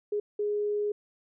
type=tone bursts at uneven times; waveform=sine; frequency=415.3 Hz; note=G#4; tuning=in tune; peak=-26 dBFS; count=2; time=0.12-0.2 / 0.39-0.92 s; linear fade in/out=5 ms; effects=none